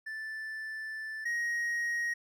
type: tone pair in turn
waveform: triangle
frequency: 1760 / 1882.5 Hz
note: A6 / A#6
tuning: 0 / +16 cents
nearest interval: minor second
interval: 116 cents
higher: second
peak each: -35 / -28 dBFS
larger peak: second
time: 0.06-1.25 / 1.25-2.14 s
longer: first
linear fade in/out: 10 ms
effects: none